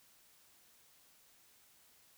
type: silence
effects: white hiss -66 dBFS RMS until 2.17 s